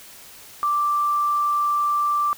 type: tone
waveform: sine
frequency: 1174.7 Hz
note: D6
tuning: in tune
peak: -18 dBFS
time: 0.63-2.33 s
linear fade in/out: 0 ms
effects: white hiss -44 dBFS RMS until 2.37 s